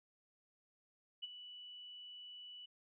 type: tone with ADSR envelope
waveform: sine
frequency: 2960 Hz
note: F#7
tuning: in tune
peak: -39 dBFS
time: 1.22-2.66 s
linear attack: 18 ms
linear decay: 25 ms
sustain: -11 dB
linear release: 9 ms
effects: none